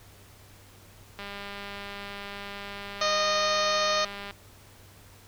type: click train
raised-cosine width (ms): 0.3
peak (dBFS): -23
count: 628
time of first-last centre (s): 1.19-4.309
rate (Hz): 201
type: harmonic tone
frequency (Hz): 616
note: D#5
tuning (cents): -17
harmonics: 1 / 2 / 3 / 4 / 5 / 6 / 7 / 8 / 9 / 10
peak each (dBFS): -28 / -28 / -34 / -36 / -37 / -34 / -32 / -39 / -38 / -37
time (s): 3.01-4.05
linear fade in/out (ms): 5
effects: added 98 Hz sine -54 dBFS peak until 5.27 s + pink hiss -54 dBFS RMS until 5.27 s

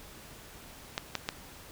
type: clicks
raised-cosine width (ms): 0.2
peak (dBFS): -13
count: 3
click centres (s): 0.979 / 1.153 / 1.289
effects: pink hiss -50 dBFS RMS until 1.71 s

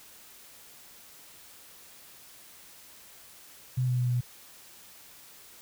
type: tone with pitch steps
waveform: sine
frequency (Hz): 127.2 / 124.9 / 123.7 / 122.8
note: C3 / B2 / B2 / B2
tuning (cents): -48 / +20 / +3 / -9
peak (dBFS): -24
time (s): 3.77-4.21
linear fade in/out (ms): 10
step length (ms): 110
effects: white hiss -52 dBFS RMS until 5.61 s

